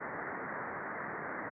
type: low-pass noise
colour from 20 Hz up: white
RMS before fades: -40 dBFS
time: 0-1.5 s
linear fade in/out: 20 ms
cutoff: 2000 Hz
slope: 96 dB/octave
effects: high-pass 150 Hz 12 dB/octave